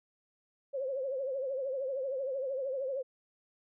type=tone with vibrato; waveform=sine; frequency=534 Hz; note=C5; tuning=35 cents sharp; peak=-32 dBFS; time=0.73-3.03 s; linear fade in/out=20 ms; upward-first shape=triangle; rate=13 Hz; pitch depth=110 cents each way; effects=none